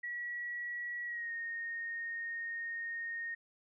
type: tone with pitch glide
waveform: sine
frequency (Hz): 1928 to 1851.6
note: B6 to A#6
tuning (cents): -42 to -12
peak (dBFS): -37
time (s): 0.03-3.35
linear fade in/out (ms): 10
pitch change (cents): -70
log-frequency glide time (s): 1.05-1.32
effects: none